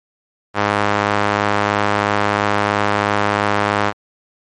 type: tone with band-pass filter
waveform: sawtooth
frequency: 103 Hz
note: G#2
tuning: 14 cents flat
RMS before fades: -17 dBFS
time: 0.54-3.93 s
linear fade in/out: 50 ms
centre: 1200 Hz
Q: 0.96
effects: MP3 48 kbps